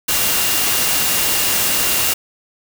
sine tone in noise, 2794 Hz, F7, in tune, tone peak -27 dBFS, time 0.08-2.14 s, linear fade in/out 10 ms, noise white, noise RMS -17 dBFS, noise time 0.08-2.14 s, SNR -13 dB, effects none

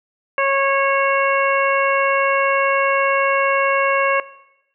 harmonic tone, 549 Hz, C#5, 17 cents flat, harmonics 1 / 2 / 3 / 4 / 5, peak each -19 / -20 / -23 / -23 / -26 dBFS, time 0.38-4.2 s, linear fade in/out 2 ms, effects noise-tail reverb RT60 0.9 s tail -18 dB re dry

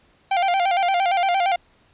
45% pulse tone with vibrato, 740 Hz, F#5, in tune, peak -17 dBFS, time 0.31-1.56 s, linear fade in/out 5 ms, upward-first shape square, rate 8.7 Hz, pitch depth 89 cents each way, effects pink hiss -58 dBFS RMS until 1.93 s + resampled to 8000 Hz

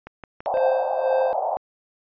click train, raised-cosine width 0.5 ms, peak -22 dBFS, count 4, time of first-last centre 0.07-0.573 s, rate 5.97 Hz
pink band-pass noise, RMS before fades -25 dBFS, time 0.46-1.57 s, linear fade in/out 0 ms, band 600 to 820 Hz, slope 48 dB/octave
triangle tone with tremolo, 523.3 Hz, C5, in tune, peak -16 dBFS, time 0.54-1.33 s, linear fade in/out 0 ms, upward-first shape sine, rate 2 Hz, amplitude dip 70%
effects resampled to 11025 Hz

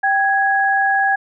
sine tone pair together, 784 / 1661.2 Hz, G5 / G#6, 0 / 0 cents, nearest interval octave + minor second, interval 1300 cents, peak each -16 dBFS, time 0.03-1.16 s, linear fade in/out 10 ms, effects none

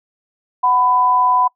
sine tone pair together, 742.4 / 999 Hz, F#5 / B5, +6 / +20 cents, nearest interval perfect fourth, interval 514 cents, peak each -19 / -12 dBFS, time 0.63-1.48 s, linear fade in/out 10 ms, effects noise-tail reverb RT60 0.1 s tail -24 dB re dry

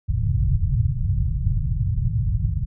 white low-pass noise, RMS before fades -21 dBFS, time 0.08-2.66 s, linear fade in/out 20 ms, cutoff 140 Hz, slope 48 dB/octave, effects none

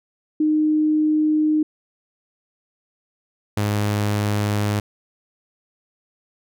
sine / sawtooth tone pair in turn, 307.2 / 103.86 Hz, D#4 / G#2, -22 / +1 cents, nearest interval octave + perfect fifth, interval 1877 cents, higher first, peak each -15 / -15 dBFS, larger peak neither, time 0.4-1.63 / 3.57-4.8 s, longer neither, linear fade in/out 5 ms, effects none

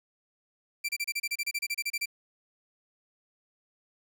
sawtooth tone bursts, 2349 Hz, D7, in tune, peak -25 dBFS, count 16, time 0.84-2.058 s, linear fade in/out 10 ms, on 48 ms, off 30 ms, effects none

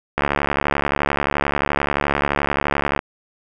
click train, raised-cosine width 0.5 ms, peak -3 dBFS, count 202, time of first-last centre 0.18-2.991 s, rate 71.5 Hz, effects none

